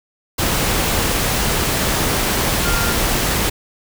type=tone in noise; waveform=sine; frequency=1396.9 Hz; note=F6; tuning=in tune; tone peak=-23 dBFS; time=2.65-2.93 s; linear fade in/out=10 ms; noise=pink; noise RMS=-18 dBFS; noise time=0.38-3.5 s; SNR=-8 dB; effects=none